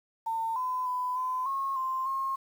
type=tone with pitch steps; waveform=sine; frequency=903 / 1013 / 1000 / 1018 / 1086 / 1046 / 1075 Hz; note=A5 / B5 / B5 / C6 / C#6 / C6 / C6; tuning=+45 / +44 / +21 / -48 / -36 / -1 / +47 cents; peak=-28 dBFS; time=0.26-2.36 s; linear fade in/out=10 ms; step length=300 ms; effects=9-bit